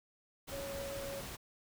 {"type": "tone in noise", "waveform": "sine", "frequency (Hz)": 554.4, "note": "C#5", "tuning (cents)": 0, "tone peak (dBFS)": -41, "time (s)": [0.51, 1.21], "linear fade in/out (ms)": 20, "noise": "pink", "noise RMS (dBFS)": -45, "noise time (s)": [0.47, 1.37], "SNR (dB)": 1, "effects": []}